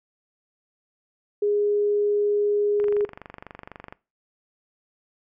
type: tone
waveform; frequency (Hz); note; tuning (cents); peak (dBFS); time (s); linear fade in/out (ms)
sine; 412.8; G#4; -10; -19; 1.42-3.05; 5
type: click train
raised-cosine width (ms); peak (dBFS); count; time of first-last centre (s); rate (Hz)
0.5; -23; 28; 2.8-3.925; 24
effects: noise-tail reverb RT60 0.3 s tail -21 dB re dry